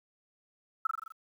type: tone with echo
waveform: sine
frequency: 1316 Hz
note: E6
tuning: 3 cents flat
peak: -25 dBFS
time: 0.85-0.87 s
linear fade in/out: 5 ms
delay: 42 ms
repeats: 6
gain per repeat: -3 dB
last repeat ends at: 1.122 s
effects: 10-bit